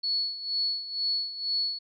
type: tone with tremolo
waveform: sine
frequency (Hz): 4400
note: C#8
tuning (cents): -14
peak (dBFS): -24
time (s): 0.03-1.79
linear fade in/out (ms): 10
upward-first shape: sine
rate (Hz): 2.1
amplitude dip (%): 75
effects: none